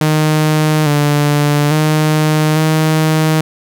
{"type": "tone with pitch steps", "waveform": "sawtooth", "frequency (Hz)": [154.3, 146.6, 154.2, 157], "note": ["D#3", "D3", "D#3", "D#3"], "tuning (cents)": [-14, -3, -15, 16], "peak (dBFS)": -6, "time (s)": [0.01, 3.41], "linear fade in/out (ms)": 2, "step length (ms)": 850, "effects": []}